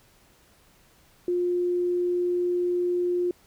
sine tone, 354.5 Hz, F4, 26 cents sharp, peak -22 dBFS, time 1.28-3.31 s, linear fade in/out 2 ms, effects pink hiss -59 dBFS RMS until 3.46 s

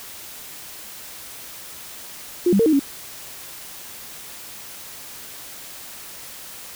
sine tone with pitch steps, 352.4 / 198 / 456.3 / 313.1 / 278.2 Hz, F4 / G3 / A#4 / D#4 / C#4, +16 / +18 / -37 / +11 / +6 cents, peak -13 dBFS, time 2.46-2.795 s, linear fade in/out 5 ms, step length 67 ms, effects white hiss -38 dBFS RMS until 6.75 s

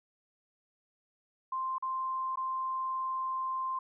sine tone with dropouts, 1046.5 Hz, C6, in tune, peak -31 dBFS, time 1.52-3.79 s, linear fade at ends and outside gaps 5 ms, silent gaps 1.783-1.824 / 2.358-2.372 s, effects none

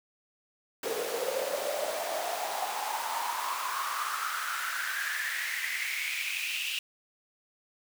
pink noise with high-pass filter sweep, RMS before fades -33 dBFS, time 0.83-6.79 s, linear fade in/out 2 ms, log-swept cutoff 440 to 2800 Hz, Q 6.8, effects none

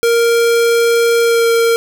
square tone with pitch glide, 466.2 to 461.9 Hz, A#4 to A#4, 0 to -16 cents, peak -10 dBFS, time 0.03-1.76 s, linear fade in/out 0 ms, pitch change -16 cents, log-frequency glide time 1.22-1.48 s, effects none

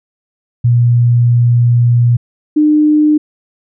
sine tone pair in turn, 120 / 302.4 Hz, B2 / D#4, -49 / -49 cents, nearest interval octave + major third, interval 1600 cents, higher second, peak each -6 dBFS, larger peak neither, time 0.64-2.17 / 2.56-3.18 s, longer first, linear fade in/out 10 ms, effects none

